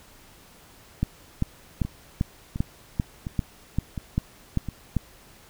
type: two click trains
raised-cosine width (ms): 5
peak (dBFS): -18 / -10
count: 5 / 11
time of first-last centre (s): 1.85-4.687 / 1.03-4.967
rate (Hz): 1.41 / 2.54
effects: pink hiss -52 dBFS RMS until 5.49 s